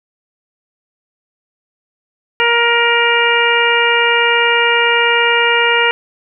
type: harmonic tone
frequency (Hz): 470.6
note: A#4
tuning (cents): +16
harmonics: 1 / 2 / 3 / 4 / 5 / 6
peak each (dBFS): -17 / -17 / -17 / -17 / -17 / -17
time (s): 2.4-5.91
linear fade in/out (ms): 0
effects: none